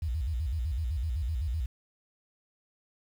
sine tone with vibrato, 69.3 Hz, C#2, in tune, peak -28 dBFS, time 0.02-1.66 s, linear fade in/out 5 ms, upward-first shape square, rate 7.9 Hz, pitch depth 260 cents each way, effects 9-bit

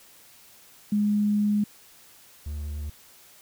sine / triangle tone pair in turn, 207.7 / 74.29 Hz, G#3 / D2, 0 / +20 cents, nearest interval octave + tritone, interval 1780 cents, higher first, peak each -20 / -28 dBFS, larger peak first, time 0.92-1.64 / 2.46-2.9 s, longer first, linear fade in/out 5 ms, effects white hiss -53 dBFS RMS until 3.41 s

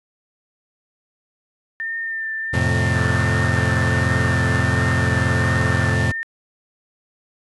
sine tone with vibrato, 1800 Hz, A6, 39 cents sharp, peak -23 dBFS, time 1.8-6.23 s, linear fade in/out 0 ms, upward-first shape triangle, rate 1.4 Hz, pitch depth 26 cents each way
35% pulse chord, F major, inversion none, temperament equal, 87.31 / 110 / 130.81 Hz, F2 / A2 / C3, 0 / 0 / 0 cents, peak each -20 dBFS, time 2.53-6.12 s, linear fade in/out 10 ms
white band-pass noise, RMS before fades -31 dBFS, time 2.92-5.97 s, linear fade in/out 50 ms, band 1100 to 1700 Hz, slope 48 dB/octave
effects resampled to 24000 Hz

